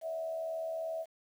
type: tone with frequency modulation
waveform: sine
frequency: 650 Hz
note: E5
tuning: 24 cents flat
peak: -34 dBFS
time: 0.01-1.06 s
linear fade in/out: 50 ms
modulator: 77.3 Hz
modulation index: 0.41
effects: 10-bit